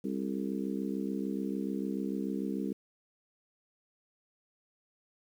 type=harmonic tone with a mistuned harmonic; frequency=66.8 Hz; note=C2; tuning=36 cents sharp; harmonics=3 / 4 / 5 / 6 / 7; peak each=-35 / -36 / -39 / -43 / -44 dBFS; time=0.04-2.73 s; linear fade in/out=5 ms; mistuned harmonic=7; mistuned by=-62 cents; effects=10-bit